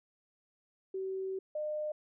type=tone pair in turn; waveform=sine; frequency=381.3 / 606.5 Hz; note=G4 / D#5; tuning=-48 / -44 cents; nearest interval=minor sixth; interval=804 cents; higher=second; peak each=-34 / -33 dBFS; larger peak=second; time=0.94-1.39 / 1.55-1.92 s; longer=first; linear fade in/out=5 ms; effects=none